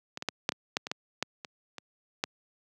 clicks, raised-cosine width 0.2 ms, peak -19 / -18 / -11 / -7 / -16 / -9 / -19 / -13 / -10 / -22 / -22 / -10 dBFS, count 12, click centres 0.174 / 0.224 / 0.287 / 0.491 / 0.521 / 0.769 / 0.869 / 0.915 / 1.226 / 1.448 / 1.783 / 2.239 s, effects high-pass 150 Hz 12 dB/octave

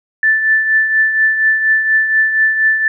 sine tone with tremolo, 1760 Hz, A6, in tune, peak -7 dBFS, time 0.23-2.88 s, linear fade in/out 2 ms, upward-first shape triangle, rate 4.2 Hz, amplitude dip 60%, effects none

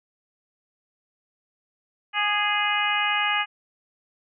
harmonic tone with a mistuned harmonic, 415.3 Hz, G#4, in tune, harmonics 2 / 3 / 4 / 5 / 6 / 7, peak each -28 / -28 / -28 / -28 / -28 / -28 dBFS, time 2.13-3.46 s, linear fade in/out 50 ms, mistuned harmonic 3, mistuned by -24 cents, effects none

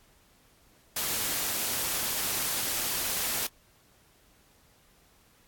white noise, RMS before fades -30 dBFS, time 0.96-3.47 s, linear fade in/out 5 ms, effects pink hiss -62 dBFS RMS until 5.47 s + AAC 64 kbps

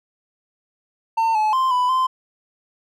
triangle tone with pitch steps, 903 / 859 / 1044 / 995 / 1035 Hz, A5 / A5 / C6 / B5 / C6, +45 / -42 / -4 / +13 / -19 cents, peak -14 dBFS, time 1.17-2.07 s, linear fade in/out 10 ms, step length 180 ms, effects none

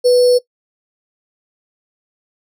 sine tone with sample-and-hold, 493.9 Hz, B4, in tune, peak -7 dBFS, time 0.04-0.39 s, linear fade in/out 20 ms, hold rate 4900 Hz, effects noise-tail reverb RT60 0.1 s tail -19 dB re dry + low-pass 12000 Hz 12 dB/octave

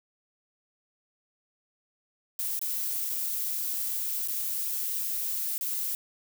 violet noise with dropouts, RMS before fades -31 dBFS, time 2.39-5.95 s, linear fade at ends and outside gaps 1 ms, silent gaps 2.592-2.614 / 3.094-3.098 / 4.276-4.283 / 5.58-5.61 s, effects none

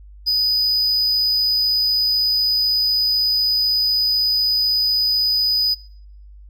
triangle tone, 4978 Hz, D#8, in tune, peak -14 dBFS, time 0.26-5.75 s, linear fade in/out 20 ms, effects noise-tail reverb RT60 0.8 s tail -26 dB re dry + added 50 Hz sine -39 dBFS peak until 6.49 s

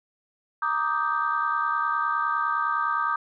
sine chord, Eb major seventh, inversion second, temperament equal, 932.3 / 1174.7 / 1244.5 / 1568 Hz, Bb5 / D6 / Eb6 / G6, 0 / 0 / 0 / 0 cents, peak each -31 / -27 / -26 / -29 dBFS, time 0.62-3.16 s, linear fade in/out 5 ms, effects tanh soft clip ceiling -12 dBFS

